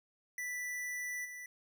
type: tone with level steps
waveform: square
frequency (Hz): 1975.5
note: B6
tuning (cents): 0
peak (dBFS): -38 / -45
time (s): 0.38-1.46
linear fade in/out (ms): 2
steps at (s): 1.24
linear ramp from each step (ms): 20
effects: none